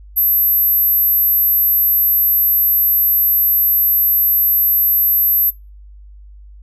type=tone; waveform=sine; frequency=12180 Hz; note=F#9; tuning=49 cents sharp; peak=-10 dBFS; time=0.16-5.51 s; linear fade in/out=20 ms; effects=noise-tail reverb RT60 0.3 s tail -25 dB re dry + added 50 Hz sine -36 dBFS peak until 6.62 s